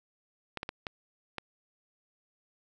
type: clicks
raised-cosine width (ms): 0.3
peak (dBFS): -19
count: 5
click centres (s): 0.573 / 0.631 / 0.691 / 0.868 / 1.383
effects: none